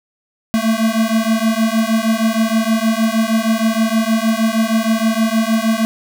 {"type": "beating tone pair", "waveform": "square", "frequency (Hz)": [220, 226.4], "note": ["A3", "A3"], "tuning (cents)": [0, 50], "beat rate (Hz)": 6.4, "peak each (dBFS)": -17, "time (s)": [0.54, 5.85], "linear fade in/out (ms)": 0, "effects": []}